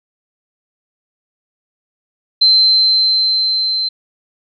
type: tone with level ramp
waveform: sine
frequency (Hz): 4100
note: C8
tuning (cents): -36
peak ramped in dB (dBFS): -6 to -15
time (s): 2.41-3.89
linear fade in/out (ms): 10
effects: none